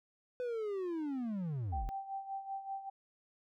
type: linear sweep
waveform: triangle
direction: down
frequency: 504 to 32.57 Hz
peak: -33 dBFS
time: 0.4-1.89 s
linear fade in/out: 0 ms
type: tone with tremolo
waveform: sine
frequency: 781 Hz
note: G5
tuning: 7 cents flat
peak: -36 dBFS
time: 1.72-2.9 s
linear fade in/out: 10 ms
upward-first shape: sine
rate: 5.2 Hz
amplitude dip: 70%
effects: none